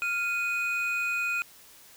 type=tone pair together; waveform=triangle; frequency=1396.9 / 2489 Hz; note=F6 / D#7; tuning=0 / 0 cents; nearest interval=minor seventh; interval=1000 cents; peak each=-30 / -26 dBFS; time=0.02-1.42 s; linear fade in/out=0 ms; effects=white hiss -53 dBFS RMS until 1.96 s